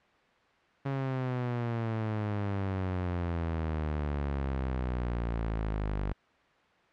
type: exponential sweep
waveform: sawtooth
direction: down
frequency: 138.59 to 48.8 Hz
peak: -26 dBFS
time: 0.85-6.13 s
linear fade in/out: 10 ms
effects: white hiss -63 dBFS RMS until 6.92 s + low-pass 2000 Hz 12 dB/octave